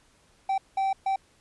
triangle tone bursts at uneven times, 775 Hz, G5, 20 cents flat, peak -21 dBFS, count 3, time 0.49-0.58 / 0.77-0.93 / 1.06-1.16 s, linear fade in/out 5 ms, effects pink hiss -62 dBFS RMS until 1.4 s + resampled to 24000 Hz

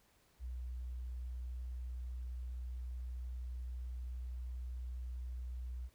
sine tone, 61.74 Hz, B1, in tune, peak -40 dBFS, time 0.39-5.9 s, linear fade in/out 50 ms, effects pink hiss -71 dBFS RMS until 5.94 s

